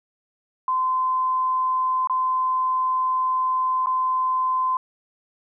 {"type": "tone with dropouts", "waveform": "sine", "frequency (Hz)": 1030, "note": "C6", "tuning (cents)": -28, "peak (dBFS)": -19, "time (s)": [0.68, 4.77], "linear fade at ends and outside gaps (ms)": 2, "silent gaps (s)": [[2.073, 2.097], [3.86, 3.869]], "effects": []}